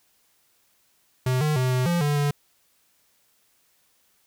square tone with pitch steps, 127.9 / 152.1 / 128 / 127.2 / 172.8 / 146.3 / 144.7 Hz, C3 / D#3 / C3 / C3 / F3 / D3 / D3, -39 / -39 / -38 / -48 / -18 / -6 / -25 cents, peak -21 dBFS, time 1.26-2.31 s, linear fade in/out 5 ms, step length 150 ms, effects white hiss -65 dBFS RMS until 4.26 s

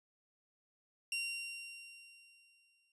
sawtooth tone with exponential decay, 2760 Hz, F7, 21 cents flat, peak -31 dBFS, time 1.12-2.92 s, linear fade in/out 2 ms, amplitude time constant 390 ms, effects resampled to 24000 Hz

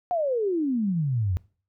sine exponential sweep, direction down, 733 to 84.6 Hz, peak -22 dBFS, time 0.11-1.37 s, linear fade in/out 0 ms, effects noise-tail reverb RT60 0.4 s tail -21 dB re dry

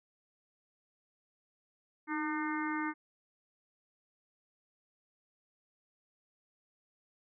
harmonic tone with a mistuned harmonic, 302.7 Hz, D#4, 48 cents flat, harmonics 1 / 3 / 4 / 5 / 6 / 7, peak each -35 / -40 / -41 / -42 / -43 / -43 dBFS, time 2.07-2.94 s, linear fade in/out 50 ms, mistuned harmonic 1, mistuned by +43 cents, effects none

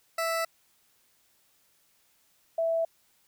20% pulse / sine tone pair in turn, 659.3 / 659.3 Hz, E5 / E5, 0 / 0 cents, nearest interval unison, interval 0 cents, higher neither, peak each -22 / -24 dBFS, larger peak first, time 0.18-0.45 / 2.58-2.85 s, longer neither, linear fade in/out 5 ms, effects white hiss -67 dBFS RMS until 3.27 s

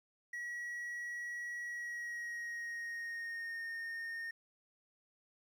triangle tone with pitch glide, 1920 to 1836.5 Hz, B6 to A#6, -49 to -26 cents, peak -38 dBFS, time 0.33-4.31 s, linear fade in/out 5 ms, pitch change -77 cents, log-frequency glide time 1.63-3.65 s, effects 12-bit

